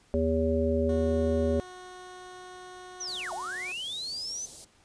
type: harmonic tone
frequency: 80.7 Hz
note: E2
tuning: 36 cents flat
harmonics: 1 / 3 / 5 / 7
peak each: -29 / -29 / -29 / -29 dBFS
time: 0.14-1.6 s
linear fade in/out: 0 ms
type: tone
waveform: 15% pulse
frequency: 365.4 Hz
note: F#4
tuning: 22 cents flat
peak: -37 dBFS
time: 0.89-3.72 s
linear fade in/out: 2 ms
type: linear two-way sweep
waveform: sine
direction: down then up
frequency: 6230 to 630 to 6230 Hz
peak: -33 dBFS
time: 3-4.46 s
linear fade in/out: 10 ms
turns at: 3.33 s
type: band-stop noise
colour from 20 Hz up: white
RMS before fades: -44 dBFS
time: 3.07-4.65 s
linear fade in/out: 10 ms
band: 710 to 4000 Hz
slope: 24 dB/octave
effects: pink hiss -62 dBFS RMS until 4.84 s + resampled to 22050 Hz